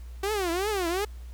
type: tone with vibrato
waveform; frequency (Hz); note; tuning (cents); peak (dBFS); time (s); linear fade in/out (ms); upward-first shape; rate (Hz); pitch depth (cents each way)
sawtooth; 379.5; F#4; +44; -22; 0.23-1.05; 5; triangle; 2.7; 260
effects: added 60 Hz sine -38 dBFS peak until 1.33 s + pink hiss -58 dBFS RMS until 1.33 s